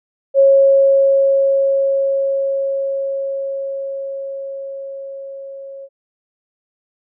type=tone with level ramp; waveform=sine; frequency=547 Hz; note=C#5; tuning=23 cents flat; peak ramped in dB=-6 to -30 dBFS; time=0.34-5.89 s; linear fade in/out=50 ms; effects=none